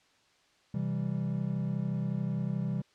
triangle chord, C major, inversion none, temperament equal, 130.81 / 164.81 / 196 Hz, C3 / E3 / G3, 0 / 0 / 0 cents, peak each -32 dBFS, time 0.74-2.82 s, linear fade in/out 5 ms, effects white hiss -66 dBFS RMS until 2.94 s + low-pass 5000 Hz 12 dB/octave

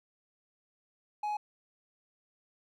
triangle tone, 839 Hz, G#5, 17 cents sharp, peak -29 dBFS, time 1.23-1.37 s, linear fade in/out 5 ms, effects none

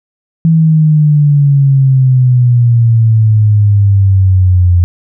sine exponential sweep, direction down, 164.3 to 87 Hz, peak -4 dBFS, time 0.45-4.84 s, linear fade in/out 0 ms, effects none

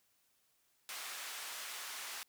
pink band-pass noise, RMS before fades -45 dBFS, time 0.89-2.23 s, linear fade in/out 0 ms, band 1200 to 16000 Hz, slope 12 dB/octave, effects white hiss -75 dBFS RMS until 2.28 s

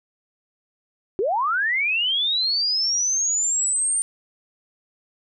sine linear sweep, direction up, 349.2 to 8930 Hz, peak -19 dBFS, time 1.19-4.02 s, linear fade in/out 0 ms, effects none

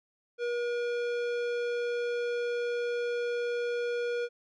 sine tone with tanh clipping, 479.4 Hz, A#4, 48 cents sharp, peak -31 dBFS, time 0.38-4.29 s, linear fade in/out 50 ms, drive 16 dB, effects none

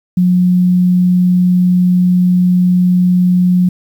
sine tone, 180.3 Hz, F#3, 45 cents flat, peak -7 dBFS, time 0.17-3.69 s, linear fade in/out 5 ms, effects 7-bit

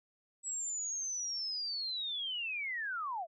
sine linear sweep, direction down, 7830 to 619 Hz, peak -35 dBFS, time 0.43-3.27 s, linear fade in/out 50 ms, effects none

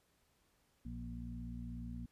harmonic tone with a mistuned harmonic, 59.3 Hz, A#1, 30 cents sharp, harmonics 1 / 2 / 3 / 4, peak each -46 / -49 / -51 / -47 dBFS, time 0.85-2.06 s, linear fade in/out 5 ms, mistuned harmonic 3, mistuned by -27 cents, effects pink hiss -75 dBFS RMS until 2.11 s + resampled to 32000 Hz

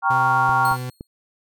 sine chord, G half-diminished seventh, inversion none, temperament equal, 784 / 932.3 / 1108.7 / 1396.9 Hz, G5 / Bb5 / Db6 / F6, 0 / 0 / 0 / 0 cents, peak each -21 dBFS, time 0.02-0.77 s, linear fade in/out 50 ms
40% pulse tone with pitch glide, 127.3 to 126.35 Hz, C3 to B2, -47 to +40 cents, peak -26 dBFS, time 0.1-0.9 s, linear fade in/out 5 ms, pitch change -13 cents, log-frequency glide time 0.22-0.64 s
clicks, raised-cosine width 3 ms, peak -20 dBFS, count 3, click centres 0.493 / 0.714 / 1.009 s
15% pulse tone with exponential decay, 4279 Hz, C8, 38 cents sharp, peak -23 dBFS, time 0.65-1.07 s, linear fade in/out 1 ms, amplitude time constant 91 ms
effects none

